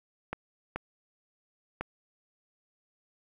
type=clicks; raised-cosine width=0.5 ms; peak=-18 dBFS; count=3; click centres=0.33 / 0.76 / 1.81 s; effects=9-bit